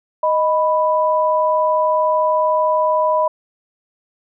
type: tone pair together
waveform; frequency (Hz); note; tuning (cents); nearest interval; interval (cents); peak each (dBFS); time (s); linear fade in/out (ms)
sine; 622.3 / 988.9; D#5 / B5; 0 / +2; minor sixth; 802; -16; 0.23-3.28; 5
effects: none